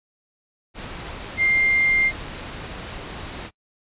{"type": "tone in noise", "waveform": "sine", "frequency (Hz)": 2100, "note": "C7", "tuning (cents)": 6, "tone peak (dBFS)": -16, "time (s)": [1.37, 2.12], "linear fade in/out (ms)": 50, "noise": "pink", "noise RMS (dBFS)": -34, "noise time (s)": [0.74, 3.51], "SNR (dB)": 15, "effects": ["noise-tail reverb RT60 0.1 s tail -24 dB re dry", "resampled to 8000 Hz"]}